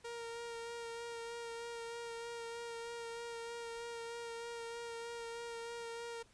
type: tone with vibrato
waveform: sawtooth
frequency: 466.2 Hz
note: A#4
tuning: in tune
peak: -39 dBFS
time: 0.04-6.23 s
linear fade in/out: 10 ms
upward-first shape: sine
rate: 3.2 Hz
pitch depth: 16 cents each way
effects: pink hiss -67 dBFS RMS until 6.33 s + resampled to 22050 Hz